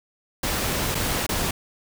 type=noise with dropouts; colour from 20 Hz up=pink; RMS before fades=-25 dBFS; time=0.43-1.51 s; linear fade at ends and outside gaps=5 ms; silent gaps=0.947-0.951 / 1.266-1.29 s; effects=none